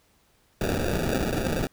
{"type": "noise with sample-and-hold", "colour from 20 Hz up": "white", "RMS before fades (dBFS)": -26, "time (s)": [0.61, 1.67], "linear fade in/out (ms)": 2, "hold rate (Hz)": 1050, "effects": ["pink hiss -64 dBFS RMS until 1.72 s"]}